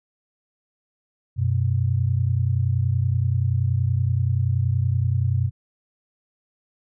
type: tone pair together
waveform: sine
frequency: 94.3 / 124.85 Hz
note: F#2 / B2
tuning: +33 / +19 cents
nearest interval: perfect fourth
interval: 486 cents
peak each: -21 dBFS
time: 1.36-5.51 s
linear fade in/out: 50 ms
effects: none